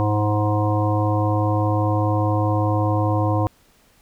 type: harmonic tone with a mistuned harmonic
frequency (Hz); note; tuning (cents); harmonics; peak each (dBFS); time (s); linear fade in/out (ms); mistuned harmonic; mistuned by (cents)
104.9; G#2; +18; 1 / 3 / 5 / 7 / 9 / 10; -19 / -24 / -26 / -27 / -29 / -29; 0-3.47; 0; 3; +16
effects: pink hiss -57 dBFS RMS until 4.01 s